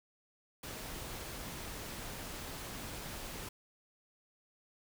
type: noise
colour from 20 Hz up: pink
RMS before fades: -44 dBFS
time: 0.63-3.49 s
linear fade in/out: 5 ms
effects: none